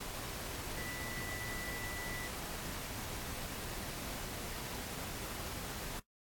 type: tone in noise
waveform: sine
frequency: 1975.5 Hz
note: B6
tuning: in tune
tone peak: -45 dBFS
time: 0.77-2.28 s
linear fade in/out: 10 ms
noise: pink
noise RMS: -43 dBFS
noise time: 0-6 s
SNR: -5 dB
effects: noise-tail reverb RT60 0.1 s tail -17 dB re dry + AAC 64 kbps